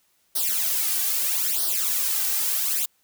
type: noise with flanger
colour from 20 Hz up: blue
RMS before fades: -24 dBFS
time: 0.35-2.86 s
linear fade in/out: 10 ms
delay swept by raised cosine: 0.2 to 2.6 ms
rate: 0.78 Hz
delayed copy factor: +1
effects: white hiss -66 dBFS RMS until 3.03 s